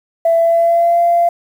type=tone with pitch glide; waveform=sine; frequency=666 to 688.3 Hz; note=E5 to F5; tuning=+18 to -25 cents; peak=-8 dBFS; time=0.25-1.29 s; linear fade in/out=5 ms; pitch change=+57 cents; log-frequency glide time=0.36-1 s; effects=tanh soft clip ceiling -4 dBFS + 7-bit